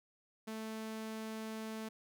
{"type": "tone", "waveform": "sawtooth", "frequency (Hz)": 220, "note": "A3", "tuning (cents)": 0, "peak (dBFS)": -37, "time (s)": [0.47, 1.89], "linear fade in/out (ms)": 10, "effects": []}